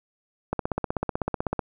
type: click train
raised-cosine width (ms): 1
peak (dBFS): -11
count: 18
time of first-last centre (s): 0.53-1.593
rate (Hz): 16
effects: none